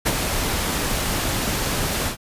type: noise with ADSR envelope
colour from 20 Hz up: pink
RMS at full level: -18 dBFS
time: 0.05-2.17 s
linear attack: 19 ms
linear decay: 41 ms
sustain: -5 dB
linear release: 100 ms
effects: resampled to 32000 Hz